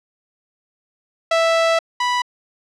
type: tone pair in turn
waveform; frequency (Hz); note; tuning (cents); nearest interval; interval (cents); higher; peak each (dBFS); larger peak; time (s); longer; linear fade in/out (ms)
sawtooth; 659.3 / 985.1; E5 / B5; 0 / -5; perfect fifth; 695; second; -10 / -13; first; 1.31-1.79 / 2-2.22; first; 5
effects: low-pass 5000 Hz 12 dB/octave